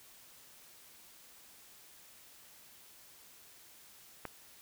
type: click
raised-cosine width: 0.5 ms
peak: -24 dBFS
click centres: 4.253 s
effects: white hiss -58 dBFS RMS until 4.61 s